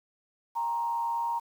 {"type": "tone with frequency modulation", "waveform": "sine", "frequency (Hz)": 932.3, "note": "A#5", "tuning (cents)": 0, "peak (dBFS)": -27, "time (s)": [0.55, 1.4], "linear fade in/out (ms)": 20, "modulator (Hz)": 131, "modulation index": 0.4, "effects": ["9-bit"]}